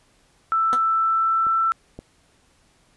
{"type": "tone with pitch glide", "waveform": "sine", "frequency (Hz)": [1325, 1334.2], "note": ["E6", "E6"], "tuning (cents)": [9, 20], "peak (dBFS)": -17, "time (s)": [0.52, 1.72], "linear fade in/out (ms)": 0, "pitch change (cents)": 11, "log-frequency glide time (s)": [0.92, 1.58]}
{"type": "tone with exponential decay", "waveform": "10% pulse", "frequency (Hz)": 247.6, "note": "B3", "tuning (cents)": 5, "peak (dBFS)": -15, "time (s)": [0.73, 0.82], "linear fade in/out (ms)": 0, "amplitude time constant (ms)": 18}
{"type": "clicks", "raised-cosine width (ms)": 2, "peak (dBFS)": [-27, -22], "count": 2, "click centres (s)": [1.468, 1.99]}
{"effects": ["pink hiss -60 dBFS RMS until 2.96 s", "resampled to 24000 Hz"]}